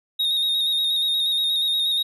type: tone with vibrato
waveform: triangle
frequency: 3729 Hz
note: A#7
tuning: in tune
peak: -18 dBFS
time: 0.19-2.03 s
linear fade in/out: 10 ms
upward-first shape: square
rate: 8.4 Hz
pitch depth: 27 cents each way
effects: none